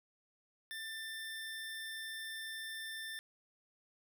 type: tone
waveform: 25% pulse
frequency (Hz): 1782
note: A6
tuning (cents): +22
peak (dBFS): -38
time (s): 0.71-3.19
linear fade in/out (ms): 0
effects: none